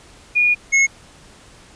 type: tone pair in turn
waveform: sine / square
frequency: 2442 / 2176 Hz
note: D#7 / C#7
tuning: -33 / -33 cents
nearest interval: major second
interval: 200 cents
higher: first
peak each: -12 dBFS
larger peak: neither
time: 0.35-0.55 / 0.72-0.87 s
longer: first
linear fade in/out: 20 ms
effects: pink hiss -46 dBFS RMS until 1.75 s + resampled to 22050 Hz